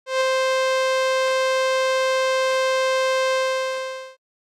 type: tone with ADSR envelope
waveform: sawtooth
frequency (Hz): 523.3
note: C5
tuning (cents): 0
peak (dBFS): -12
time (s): 0.06-4.17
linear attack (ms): 150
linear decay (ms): 6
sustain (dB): -2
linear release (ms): 830
effects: low-pass 6000 Hz 12 dB/octave + AAC 64 kbps